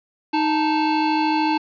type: tone pair together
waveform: square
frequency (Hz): 311.1 / 880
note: D#4 / A5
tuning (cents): 0 / 0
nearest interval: octave + tritone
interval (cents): 1800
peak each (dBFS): -21 / -21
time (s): 0.33-1.58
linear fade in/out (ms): 10
effects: resampled to 11025 Hz + 8-bit